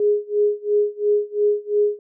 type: tone with tremolo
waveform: sine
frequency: 415.3 Hz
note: G#4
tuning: in tune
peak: -13 dBFS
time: 0-1.99 s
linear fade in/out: 2 ms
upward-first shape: sine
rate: 2.9 Hz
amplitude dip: 95%
effects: none